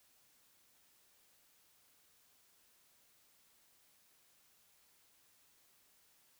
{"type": "silence", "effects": ["white hiss -70 dBFS RMS until 6.39 s"]}